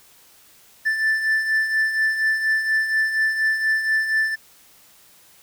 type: beating tone pair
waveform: triangle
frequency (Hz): 1760 / 1764.2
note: A6 / A6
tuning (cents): 0 / +4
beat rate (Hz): 4.2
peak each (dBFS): -25 / -17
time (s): 0.85-4.36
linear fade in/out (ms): 20
effects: white hiss -52 dBFS RMS until 5.42 s